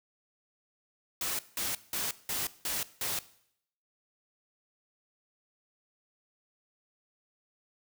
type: noise bursts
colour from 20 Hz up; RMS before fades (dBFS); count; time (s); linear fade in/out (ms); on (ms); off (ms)
white; -33; 6; 1.21-3.19; 2; 180; 180
effects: noise-tail reverb RT60 0.7 s tail -18 dB re dry